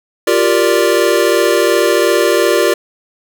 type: chord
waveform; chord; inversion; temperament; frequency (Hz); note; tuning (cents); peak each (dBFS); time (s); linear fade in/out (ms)
square; G minor seventh; third; equal; 349.2 / 392 / 466.2 / 587.3; F4 / G4 / Bb4 / D5; 0 / 0 / 0 / 0; -16; 0.27-2.74; 5
effects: none